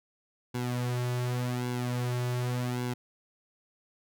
sawtooth tone with flanger, 123.47 Hz, B2, in tune, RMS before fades -31 dBFS, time 0.54-2.94 s, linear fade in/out 10 ms, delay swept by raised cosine 1.6 to 4.3 ms, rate 0.87 Hz, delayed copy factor -0.7, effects none

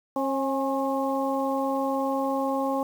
harmonic tone with a mistuned harmonic, 269.8 Hz, C#4, 47 cents flat, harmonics 1 / 2 / 3 / 4, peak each -28 / -28 / -30 / -32 dBFS, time 0.16-2.83 s, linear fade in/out 2 ms, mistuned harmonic 3, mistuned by +35 cents, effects 8-bit

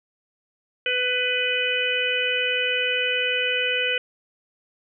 harmonic tone, 498.8 Hz, B4, 17 cents sharp, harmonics 1 / 3 / 4 / 5 / 6, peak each -28 / -28 / -31 / -25 / -26 dBFS, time 0.86-3.98 s, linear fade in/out 2 ms, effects none

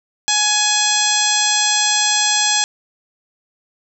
harmonic tone with a mistuned harmonic, 840 Hz, G#5, 19 cents sharp, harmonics 1 / 2 / 3 / 4 / 5 / 6 / 7 / 8 / 9, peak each -23 / -24 / -25 / -20 / -23 / -25 / -22 / -25 / -20 dBFS, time 0.28-2.64 s, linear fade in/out 0 ms, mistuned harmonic 8, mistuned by -55 cents, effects none

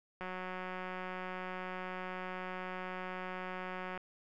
click train, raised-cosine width 0.5 ms, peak -27 dBFS, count 694, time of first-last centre 0.21-3.976 s, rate 184 Hz, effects none

